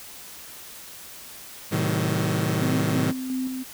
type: chord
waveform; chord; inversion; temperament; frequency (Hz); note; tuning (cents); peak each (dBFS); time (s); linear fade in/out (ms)
sawtooth; A diminished seventh; none; just; 110 / 132 / 158.4 / 190.08; A2 / C3 / Eb3 / Gb3; 0 / +16 / +31 / +47; -23 / -26 / -22 / -25; 1.71-3.12; 20
type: tone with tremolo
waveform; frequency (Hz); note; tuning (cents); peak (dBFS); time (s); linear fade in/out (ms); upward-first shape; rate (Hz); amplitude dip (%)
sine; 258.6; C4; -20; -24; 2.61-3.64; 20; square; 2.9; 40
effects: white hiss -42 dBFS RMS until 3.73 s